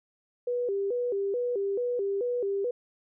sine tone with vibrato, 440 Hz, A4, in tune, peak -26 dBFS, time 0.47-2.71 s, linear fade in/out 5 ms, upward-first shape square, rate 2.3 Hz, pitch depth 180 cents each way, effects none

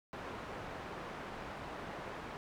white low-pass noise, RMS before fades -45 dBFS, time 0.13-2.37 s, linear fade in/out 0 ms, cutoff 1200 Hz, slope 12 dB/octave, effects none

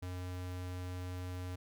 square tone, 90.6 Hz, F#2, 36 cents flat, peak -40 dBFS, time 0.02-1.56 s, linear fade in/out 10 ms, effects none

